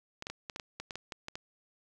clicks, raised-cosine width 0.2 ms, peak -22 dBFS, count 12, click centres 0.224 / 0.269 / 0.3 / 0.498 / 0.561 / 0.598 / 0.8 / 0.908 / 0.956 / 1.122 / 1.284 / 1.355 s, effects none

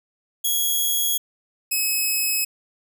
5% pulse tone pair in turn, 3322 / 2564 Hz, G#7 / E7, 0 / -49 cents, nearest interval major third, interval 449 cents, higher first, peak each -11 dBFS, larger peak neither, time 0.44-1.18 / 1.71-2.45 s, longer neither, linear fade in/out 10 ms, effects none

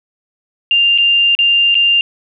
sine tone with dropouts, 2794 Hz, F7, in tune, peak -8 dBFS, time 0.71-2.01 s, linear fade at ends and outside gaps 1 ms, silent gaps 0.978-0.984 / 1.351-1.389 / 1.744-1.752 s, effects none

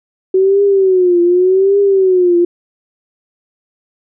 sine tone with vibrato, 373.6 Hz, F#4, 17 cents sharp, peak -7 dBFS, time 0.34-2.45 s, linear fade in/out 5 ms, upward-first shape triangle, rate 0.86 Hz, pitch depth 140 cents each way, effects none

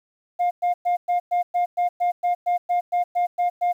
sine tone bursts, 708 Hz, F5, 23 cents sharp, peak -15 dBFS, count 15, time 0.39-3.73 s, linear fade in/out 20 ms, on 120 ms, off 110 ms, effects tanh soft clip ceiling -17 dBFS + 9-bit

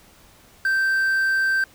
triangle tone with quantisation, 1562 Hz, G6, 7 cents flat, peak -16 dBFS, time 0.65-1.64 s, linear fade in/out 2 ms, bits 7, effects pink hiss -52 dBFS RMS until 1.74 s

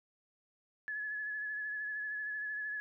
sine tone with vibrato, 1705 Hz, G#6, 45 cents sharp, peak -36 dBFS, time 0.88-2.8 s, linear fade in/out 0 ms, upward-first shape sine, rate 13 Hz, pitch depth 28 cents each way, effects none

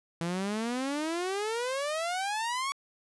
sawtooth exponential sweep, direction up, 164.81 to 1132 Hz, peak -26 dBFS, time 0.21-2.72 s, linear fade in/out 0 ms, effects resampled to 24000 Hz

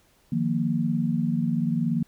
sine chord, Eb suspended second, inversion none, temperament equal with one note detuned, 155.56 / 176.13 / 233.1 Hz, Eb3 / F3 / Bb3, 0 / +15 / 0 cents, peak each -27 / -27 / -25 dBFS, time 0.32-2.03 s, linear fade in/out 5 ms, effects pink hiss -62 dBFS RMS until 2.07 s

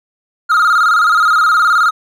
triangle tone with vibrato, 1333 Hz, E6, 19 cents sharp, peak -6 dBFS, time 0.49-1.91 s, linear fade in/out 20 ms, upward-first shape square, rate 19 Hz, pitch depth 87 cents each way, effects none

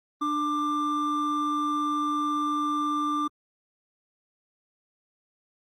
triangle tone pair together, 297 / 1185.6 Hz, D4 / D6, +20 / +16 cents, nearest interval 2 octaves, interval 2396 cents, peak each -27 / -24 dBFS, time 0.21-3.28 s, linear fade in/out 10 ms, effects Opus 24 kbps

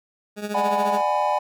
20% pulse tone with tremolo, 207.7 Hz, G#3, in tune, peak -19 dBFS, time 0.36-1.02 s, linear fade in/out 50 ms, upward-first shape triangle, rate 14 Hz, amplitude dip 80%
triangle chord, G# half-diminished seventh, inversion second, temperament just, 598 / 747.5 / 830.6 / 996.7 Hz, D5 / F#5 / G#5 / B5, +31 / +17 / 0 / +16 cents, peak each -23 / -25 / -21 / -23 dBFS, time 0.54-1.39 s, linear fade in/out 10 ms
effects none

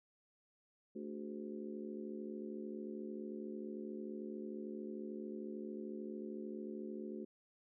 harmonic tone with a mistuned harmonic, 73.42 Hz, D2, in tune, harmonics 3 / 4 / 5 / 6 / 7, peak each -46 / -50 / -47 / -53 / -56 dBFS, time 0.95-7.25 s, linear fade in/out 10 ms, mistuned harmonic 6, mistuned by -99 cents, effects none

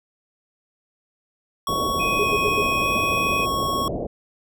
square tone with vibrato, 1108.7 Hz, C#6, in tune, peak -23 dBFS, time 1.67-3.88 s, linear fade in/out 2 ms, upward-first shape square, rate 0.86 Hz, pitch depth 8 cents each way
white low-pass noise, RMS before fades -28 dBFS, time 1.68-4.07 s, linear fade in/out 10 ms, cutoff 670 Hz, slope 48 dB/octave
sine tone, 2508 Hz, D#7, 13 cents sharp, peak -23 dBFS, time 1.99-3.46 s, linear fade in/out 20 ms
sine tone bursts, 414.4 Hz, G#4, 4 cents flat, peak -20 dBFS, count 4, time 2.19-2.622 s, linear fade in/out 5 ms, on 48 ms, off 80 ms
effects none

